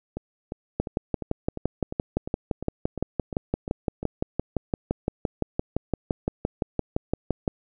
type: two click trains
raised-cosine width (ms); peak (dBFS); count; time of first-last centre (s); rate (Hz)
2; -10 / -18; 40 / 12; 0.8-7.478 / 0.17-4.03; 5.84 / 2.85
effects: none

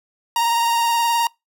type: tone with vibrato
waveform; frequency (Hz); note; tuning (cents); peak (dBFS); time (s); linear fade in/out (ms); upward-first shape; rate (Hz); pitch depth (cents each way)
45% pulse; 933; A#5; +1; -16; 0.36-1.27; 2; sine; 19; 22
effects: noise-tail reverb RT60 0.2 s tail -25 dB re dry

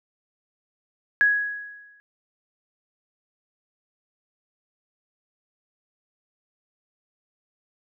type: tone with exponential decay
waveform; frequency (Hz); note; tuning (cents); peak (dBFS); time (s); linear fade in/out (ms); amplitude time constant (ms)
sine; 1667; G#6; +6; -13; 1.21-2; 0; 170
effects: none

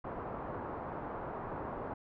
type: low-pass noise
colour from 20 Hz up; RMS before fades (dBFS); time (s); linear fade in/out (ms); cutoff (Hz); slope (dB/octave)
white; -41; 0.04-1.94; 5; 1100; 24
effects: none

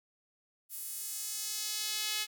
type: tone with high-pass filter sweep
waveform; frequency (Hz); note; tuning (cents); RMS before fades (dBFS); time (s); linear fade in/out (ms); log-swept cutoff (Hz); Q
sawtooth; 426.2; G#4; +45; -37; 0.69-2.27; 50; 12000 to 2900; 1.1
effects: none

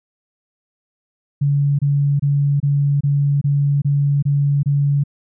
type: tone bursts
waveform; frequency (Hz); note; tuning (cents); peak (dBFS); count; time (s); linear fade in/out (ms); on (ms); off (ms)
sine; 142.3; C#3; +46; -13; 9; 1.41-5.038; 10; 380; 26
effects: none

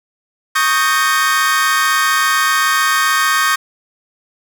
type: chord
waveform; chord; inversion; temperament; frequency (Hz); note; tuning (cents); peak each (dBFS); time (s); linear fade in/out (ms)
40% pulse; Eb dominant seventh; third; equal with one note detuned; 1108.7 / 1244.5 / 1568 / 1843.2; Db6 / Eb6 / G6 / Bb6; 0 / 0 / 0 / -20; -17; 0.55-3.56; 10
effects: none

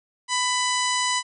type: harmonic tone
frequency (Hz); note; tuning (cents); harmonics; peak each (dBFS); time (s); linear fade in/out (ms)
996; B5; +14; 1 / 2 / 3 / 4 / 5 / 6 / 7 / 8 / 9; -25 / -28 / -30 / -31 / -32 / -33 / -33 / -34 / -35; 0.28-1.23; 50
effects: none

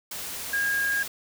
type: tone in noise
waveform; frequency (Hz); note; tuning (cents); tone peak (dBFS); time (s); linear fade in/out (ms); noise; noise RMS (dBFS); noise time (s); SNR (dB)
sine; 1629; G#6; -34; -23; 0.53-1.03; 5; white; -35; 0.11-1.08; +9
effects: none

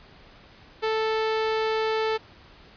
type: tone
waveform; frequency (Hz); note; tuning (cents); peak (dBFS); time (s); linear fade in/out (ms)
sawtooth; 440; A4; 0; -19; 0.82-2.18; 20
effects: pink hiss -51 dBFS RMS until 2.76 s + resampled to 11025 Hz

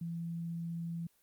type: tone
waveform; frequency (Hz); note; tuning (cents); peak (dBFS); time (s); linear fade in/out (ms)
sine; 168; E3; +33; -36; 0.01-1.07; 5
effects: white hiss -71 dBFS RMS until 1.22 s + Opus 24 kbps

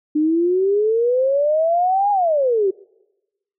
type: exponential two-way sweep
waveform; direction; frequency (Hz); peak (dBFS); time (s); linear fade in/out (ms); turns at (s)
sine; up then down; 298 to 830.6 to 368.5; -14; 0.15-2.71; 10; 2.11
effects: noise-tail reverb RT60 1.0 s tail -25 dB re dry

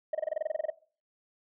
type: tone bursts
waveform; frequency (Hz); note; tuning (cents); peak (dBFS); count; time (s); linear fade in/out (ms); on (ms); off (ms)
sine; 622.3; D#5; 0; -24; 13; 0.13-0.702; 5; 20; 26
effects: noise-tail reverb RT60 0.4 s tail -20 dB re dry + tanh soft clip ceiling -25 dBFS

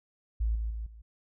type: tone with level steps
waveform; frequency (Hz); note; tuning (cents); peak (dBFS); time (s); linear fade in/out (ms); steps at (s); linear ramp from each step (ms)
sine; 55.3; A1; +9; -25 / -29 / -33 / -46; 0.4-1.02; 10; 0.55 / 0.7 / 0.86; 5
effects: none

